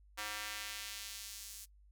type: tone with high-pass filter sweep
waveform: square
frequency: 105.6 Hz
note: G#2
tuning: 29 cents sharp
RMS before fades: -45 dBFS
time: 0.17-1.66 s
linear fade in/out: 20 ms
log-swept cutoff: 1200 to 7500 Hz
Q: 0.8
effects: noise-tail reverb RT60 0.1 s tail -20 dB re dry + added 50 Hz sine -60 dBFS peak until 1.91 s